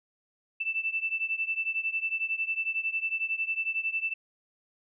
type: beating tone pair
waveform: sine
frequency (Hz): 2651 / 2662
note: E7 / E7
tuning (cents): +9 / +16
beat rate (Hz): 11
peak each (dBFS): -30 / -32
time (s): 0.6-4.14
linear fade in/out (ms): 10
effects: none